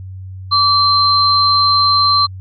sine tone pair together, 1156 / 4120 Hz, D6 / C8, -28 / -28 cents, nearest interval octave + minor seventh, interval 2200 cents, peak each -12 dBFS, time 0.51-2.27 s, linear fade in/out 20 ms, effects added 94 Hz sine -27 dBFS peak until 2.4 s

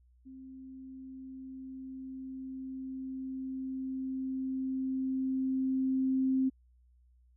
sine tone with level ramp, 263 Hz, C4, 9 cents sharp, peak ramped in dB -46 to -25 dBFS, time 0.25-6.5 s, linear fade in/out 20 ms, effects added 61 Hz sine -61 dBFS peak until 7.36 s

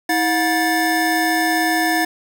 square tone cluster, 321.3 / 722 / 1749 Hz, E4 / F#5 / A6, -44 / -43 / -11 cents, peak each -21 dBFS, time 0.09-2.05 s, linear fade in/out 5 ms, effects none

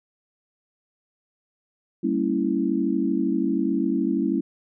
sine chord, G diminished seventh, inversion none, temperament equal with one note detuned, 196 / 229.2 / 277.2 / 329.6 Hz, G3 / Bb3 / Db4 / Fb4, 0 / -29 / 0 / 0 cents, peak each -27 / -27 / -25 / -25 dBFS, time 2.03-4.41 s, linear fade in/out 10 ms, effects none

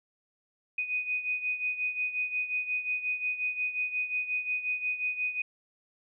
sine beating tone pair, 2489 / 2494.6 Hz, D#7 / D#7, 0 / +4 cents, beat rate 5.6 Hz, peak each -30 / -35 dBFS, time 0.78-5.42 s, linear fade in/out 5 ms, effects none

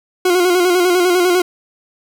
40% pulse tone with vibrato, 358.4 Hz, F4, 45 cents sharp, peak -10 dBFS, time 0.25-1.42 s, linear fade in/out 5 ms, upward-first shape square, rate 10 Hz, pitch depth 43 cents each way, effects none

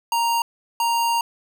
square tone pair in turn, 932.3 / 932.3 Hz, A#5 / A#5, 0 / 0 cents, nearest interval unison, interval 0 cents, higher neither, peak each -19 dBFS, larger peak neither, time 0.12-0.42 / 0.8-1.21 s, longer second, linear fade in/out 2 ms, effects none

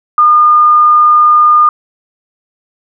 sine tone, 1215 Hz, D#6, 42 cents flat, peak -3 dBFS, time 0.18-1.69 s, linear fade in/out 2 ms, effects none

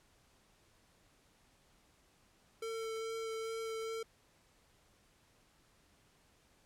square tone with vibrato, 448.3 Hz, A4, 32 cents sharp, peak -39 dBFS, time 2.62-4.03 s, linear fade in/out 5 ms, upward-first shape sine, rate 2.4 Hz, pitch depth 11 cents each way, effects pink hiss -69 dBFS RMS until 6.65 s + low-pass 11000 Hz 12 dB/octave

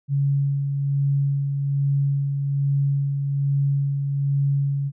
sine tone with tremolo, 140 Hz, C#3, 18 cents sharp, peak -17 dBFS, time 0.08-4.92 s, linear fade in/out 50 ms, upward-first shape sine, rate 1.2 Hz, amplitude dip 40%, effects none

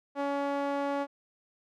sawtooth tone with band-pass filter, 281.8 Hz, C#4, 29 cents sharp, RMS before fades -31 dBFS, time 0.15-1.07 s, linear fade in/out 50 ms, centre 720 Hz, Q 1.2, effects none

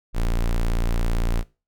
square tone, 28.91 Hz, A#0, 13 cents flat, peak -20 dBFS, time 0.13-1.44 s, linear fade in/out 50 ms, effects noise-tail reverb RT60 0.3 s tail -20 dB re dry

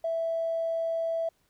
triangle tone with tanh clipping, 659.3 Hz, E5, in tune, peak -26 dBFS, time 0.04-1.29 s, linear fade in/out 5 ms, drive 2 dB, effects pink hiss -70 dBFS RMS until 1.49 s

